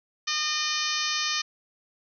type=harmonic tone; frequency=609 Hz; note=D#5; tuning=37 cents flat; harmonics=2 / 3 / 4 / 5 / 6 / 7 / 8 / 9 / 10; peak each=-34 / -34 / -34 / -34 / -34 / -34 / -34 / -34 / -34 dBFS; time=0.27-1.42 s; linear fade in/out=10 ms; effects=none